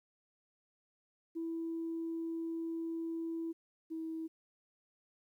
sine tone pair in turn, 329.6 / 322.8 Hz, E4 / E4, 0 / -36 cents, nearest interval unison, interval 36 cents, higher first, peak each -35 / -37 dBFS, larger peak first, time 1.35-3.53 / 3.9-4.28 s, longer first, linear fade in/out 20 ms, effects tanh soft clip ceiling -31 dBFS + 12-bit

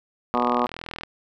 harmonic tone, 122.1 Hz, B2, 19 cents flat, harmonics 2 / 3 / 4 / 5 / 6 / 7 / 8 / 9 / 10, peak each -26 / -31 / -29 / -30 / -28 / -29 / -29 / -27 / -28 dBFS, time 0.34-0.66 s, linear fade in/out 0 ms
click train, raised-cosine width 0.3 ms, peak -17 dBFS, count 29, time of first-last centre 0.35-1.035 s, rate 40.9 Hz
effects none

